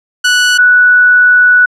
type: tone pair in turn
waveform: sawtooth / sine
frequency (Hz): 1477 / 1477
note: F#6 / F#6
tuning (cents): -3 / -3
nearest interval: unison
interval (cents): 0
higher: neither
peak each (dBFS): -3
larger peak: neither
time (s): 0.24-0.58 / 0.58-1.66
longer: second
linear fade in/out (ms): 10
effects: low-pass 8000 Hz 12 dB/octave